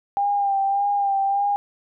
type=tone with vibrato; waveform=sine; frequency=798 Hz; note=G5; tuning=31 cents sharp; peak=-18 dBFS; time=0.17-1.56 s; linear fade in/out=0 ms; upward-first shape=sine; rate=1.7 Hz; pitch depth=32 cents each way; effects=none